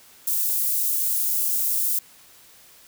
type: high-pass noise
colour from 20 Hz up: white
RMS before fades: -23 dBFS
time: 0.27-1.99 s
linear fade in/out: 5 ms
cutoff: 11000 Hz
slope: 12 dB/octave
effects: white hiss -51 dBFS RMS until 2.87 s